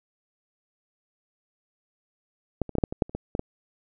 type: clicks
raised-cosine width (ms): 2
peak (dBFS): -11 / -23 / -14 / -8 / -8 / -18 / -6 / -29 / -17 / -14 / -14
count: 11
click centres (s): 2.617 / 2.693 / 2.753 / 2.784 / 2.838 / 2.925 / 3.022 / 3.095 / 3.15 / 3.351 / 3.394
effects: none